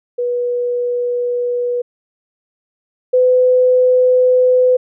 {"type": "tone pair in turn", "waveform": "sine", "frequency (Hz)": [487.3, 504.6], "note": ["B4", "B4"], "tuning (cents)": [-23, 37], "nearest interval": "minor second", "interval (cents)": 60, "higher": "second", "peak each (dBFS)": [-15, -8], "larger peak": "second", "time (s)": [[0.18, 1.82], [3.13, 4.77]], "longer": "neither", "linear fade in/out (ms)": 10, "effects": []}